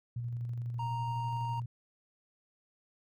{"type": "tone with tremolo", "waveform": "sine", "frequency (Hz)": 119.4, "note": "A#2", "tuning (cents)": 42, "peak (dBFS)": -33, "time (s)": [0.16, 1.66], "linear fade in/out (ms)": 5, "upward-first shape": "square", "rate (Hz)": 12, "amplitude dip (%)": 25}
{"type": "tone", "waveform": "triangle", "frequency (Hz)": 932.3, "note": "A#5", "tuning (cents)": 0, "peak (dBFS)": -33, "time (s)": [0.79, 1.6], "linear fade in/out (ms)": 5}
{"effects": []}